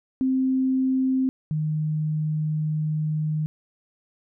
sine tone pair in turn, 261.6 / 154.07 Hz, C4 / D#3, 0 / -17 cents, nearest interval major sixth, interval 917 cents, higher first, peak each -19 / -22 dBFS, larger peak first, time 0.21-1.29 / 1.51-3.46 s, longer second, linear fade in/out 0 ms, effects none

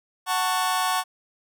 sawtooth chord, F# minor, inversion none, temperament just, 740 / 888 / 1110 Hz, F#5 / A5 / C#6, 0 / +16 / +2 cents, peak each -22 / -24 / -21 dBFS, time 0.26-1.04 s, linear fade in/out 50 ms, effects none

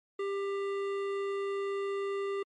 sine tone with hard clipping, 396.6 Hz, G4, 20 cents sharp, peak -33 dBFS, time 0.19-2.43 s, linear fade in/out 5 ms, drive 13 dB, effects MP3 48 kbps

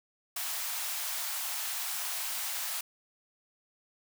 white high-pass noise, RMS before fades -35 dBFS, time 0.36-2.81 s, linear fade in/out 5 ms, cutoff 650 Hz, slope 48 dB/octave, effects none

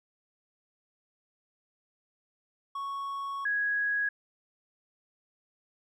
triangle / sine tone pair in turn, 1108.7 / 1661.2 Hz, C#6 / G#6, 0 / 0 cents, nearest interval perfect fifth, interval 700 cents, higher second, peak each -31 / -26 dBFS, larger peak second, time 2.75-3.45 / 3.45-4.09 s, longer first, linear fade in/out 5 ms, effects none

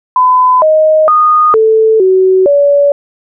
sine tone with pitch steps, 1009 / 624 / 1232 / 440.9 / 375.7 / 571 Hz, B5 / D#5 / D#6 / A4 / F#4 / D5, +37 / +5 / -17 / +4 / +26 / -49 cents, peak -4 dBFS, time 0.16-2.92 s, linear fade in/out 2 ms, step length 460 ms, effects none

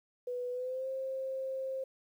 sine tone with pitch glide, 493.9 to 529.3 Hz, B4 to C5, 0 to +20 cents, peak -34 dBFS, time 0.27-1.84 s, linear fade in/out 5 ms, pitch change +120 cents, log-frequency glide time 0.51-0.88 s, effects 11-bit

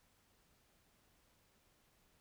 silence, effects pink hiss -73 dBFS RMS until 2.2 s

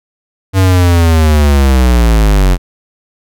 square linear sweep, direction down, 96.6 to 43.96 Hz, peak -6 dBFS, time 0.53-2.58 s, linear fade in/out 50 ms, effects none

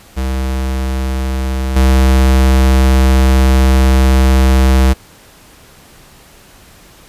square tone with level steps, 65.41 Hz, C2, in tune, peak -15 / -7 dBFS, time 0.16-4.94 s, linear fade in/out 20 ms, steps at 1.76 s, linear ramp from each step 5 ms, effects pink hiss -42 dBFS RMS until 7.08 s + resampled to 32000 Hz

